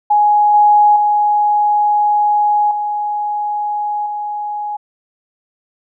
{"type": "tone with level steps", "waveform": "sine", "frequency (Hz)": 834, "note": "G#5", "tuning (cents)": 7, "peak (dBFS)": [-8, -6, -10, -16, -19], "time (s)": [0.1, 4.77], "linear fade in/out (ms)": 10, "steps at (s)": [0.54, 0.96, 2.71, 4.06], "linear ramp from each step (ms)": 2, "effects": []}